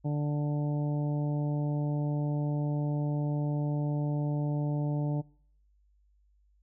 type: harmonic tone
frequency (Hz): 147.2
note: D3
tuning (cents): +4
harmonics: 1 / 2 / 3 / 4 / 5 / 6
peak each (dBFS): -28 / -35 / -44 / -41 / -46 / -48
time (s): 0.04-5.22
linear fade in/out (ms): 20
effects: noise-tail reverb RT60 0.6 s tail -25 dB re dry + added 50 Hz sine -63 dBFS peak until 6.62 s